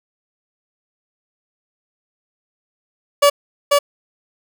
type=tone with echo; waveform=30% pulse; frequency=573 Hz; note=D5; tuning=43 cents flat; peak=-6 dBFS; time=3.22-3.3 s; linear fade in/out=10 ms; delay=490 ms; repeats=1; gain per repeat=-2 dB; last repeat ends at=3.79 s; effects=none

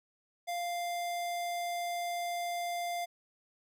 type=tone; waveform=square; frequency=697 Hz; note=F5; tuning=4 cents flat; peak=-34 dBFS; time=0.47-3.06 s; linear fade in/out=20 ms; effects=none

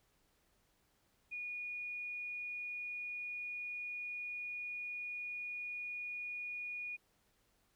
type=tone; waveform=sine; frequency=2450 Hz; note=D#7; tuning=27 cents flat; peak=-40 dBFS; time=1.31-6.97 s; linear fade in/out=20 ms; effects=pink hiss -75 dBFS RMS until 7.75 s

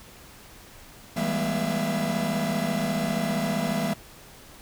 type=tone cluster; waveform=45% pulse; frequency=163.3 / 196.1 / 211 / 241.8 / 672 Hz; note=E3 / G3 / G#3 / B3 / E5; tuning=-16 / +1 / +28 / -36 / +33 cents; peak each=-31 dBFS; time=1.16-3.94 s; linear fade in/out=10 ms; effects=pink hiss -48 dBFS RMS until 4.61 s

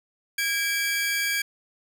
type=tone pair together; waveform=sawtooth; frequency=1635.2 / 2318 Hz; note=G#6 / D7; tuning=-27 / -23 cents; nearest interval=tritone; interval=604 cents; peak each=-23 dBFS; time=0.38-1.42 s; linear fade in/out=5 ms; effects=none

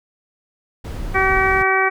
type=noise; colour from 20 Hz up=brown; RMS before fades=-26 dBFS; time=0.84-1.63 s; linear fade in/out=10 ms
type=harmonic tone; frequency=382 Hz; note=G4; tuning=45 cents flat; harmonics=1 / 2 / 3 / 4 / 5 / 6; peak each=-21 / -21 / -21 / -21 / -21 / -21 dBFS; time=1.14-1.9 s; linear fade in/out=20 ms
effects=none

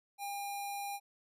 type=tone with low-pass filter; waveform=square; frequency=805 Hz; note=G5; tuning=46 cents sharp; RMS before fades=-40 dBFS; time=0.18-1 s; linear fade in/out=50 ms; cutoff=12000 Hz; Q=3.4; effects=none

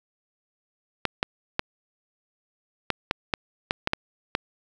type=clicks; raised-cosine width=0.3 ms; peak=-6 dBFS; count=10; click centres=1.053 / 1.229 / 1.594 / 2.903 / 3.111 / 3.338 / 3.709 / 3.874 / 3.934 / 4.351 s; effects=7-bit

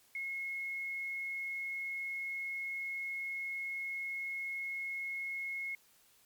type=tone with quantisation; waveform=sine; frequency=2169 Hz; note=C#7; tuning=38 cents flat; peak=-36 dBFS; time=0.15-5.75 s; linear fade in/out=2 ms; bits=11; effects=white hiss -66 dBFS RMS until 6.25 s + MP3 96 kbps

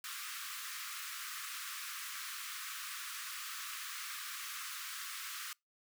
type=high-pass noise; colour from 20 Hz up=pink; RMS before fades=-44 dBFS; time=0.04-5.53 s; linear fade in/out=2 ms; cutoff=1100 Hz; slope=96 dB/octave; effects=noise-tail reverb RT60 0.2 s tail -26 dB re dry

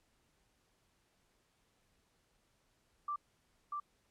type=tone with echo; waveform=sine; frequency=1174.7 Hz; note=D6; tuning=in tune; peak=-35 dBFS; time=3.08-3.16 s; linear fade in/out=5 ms; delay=640 ms; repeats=1; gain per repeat=-2 dB; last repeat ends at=3.8 s; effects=pink hiss -75 dBFS RMS until 4.1 s + low-pass 11000 Hz 12 dB/octave

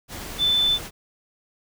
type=tone in noise; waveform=sine; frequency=3520 Hz; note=A7; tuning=in tune; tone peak=-17 dBFS; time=0.38-0.79 s; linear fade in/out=50 ms; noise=pink; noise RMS=-35 dBFS; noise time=0.08-0.91 s; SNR=+15 dB; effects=none

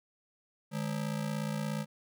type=ring-modulated tone; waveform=square; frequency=180 Hz; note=F#3; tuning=47 cents flat; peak=-30 dBFS; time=0.71-1.86 s; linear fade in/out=50 ms; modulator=28.5 Hz; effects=none

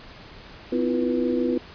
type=tone cluster; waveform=sine; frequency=254 / 323.1 / 348.9 / 488.4 Hz; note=B3 / E4 / F4 / B4; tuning=+49 / -35 / -2 / -19 cents; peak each=-24 / -29 / -26 / -27 dBFS; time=0.72-1.58 s; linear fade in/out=5 ms; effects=pink hiss -44 dBFS RMS until 1.74 s + resampled to 11025 Hz

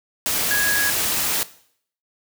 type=tone in noise; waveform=sine; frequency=1661.2 Hz; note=G#6; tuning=in tune; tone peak=-19 dBFS; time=0.51-0.9 s; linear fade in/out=0 ms; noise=white; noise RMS=-22 dBFS; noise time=0.26-1.43 s; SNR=0 dB; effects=noise-tail reverb RT60 0.6 s tail -17 dB re dry

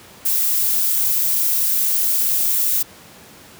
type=noise; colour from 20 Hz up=violet; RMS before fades=-18 dBFS; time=0.25-2.83 s; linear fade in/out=10 ms; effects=pink hiss -43 dBFS RMS until 3.59 s + high-pass 100 Hz 12 dB/octave

